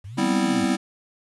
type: linear two-way sweep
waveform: sine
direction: up then down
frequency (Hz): 88 to 207.7 to 91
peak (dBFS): -34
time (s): 0.04-0.65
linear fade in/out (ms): 10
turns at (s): 0.38
type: chord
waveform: square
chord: C major seventh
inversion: second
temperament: equal with one note detuned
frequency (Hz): 196 / 246.9 / 261.6 / 327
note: G3 / B3 / C4 / E4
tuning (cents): 0 / 0 / 0 / -14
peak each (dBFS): -26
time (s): 0.17-0.77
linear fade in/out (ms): 20
effects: resampled to 24000 Hz + 9-bit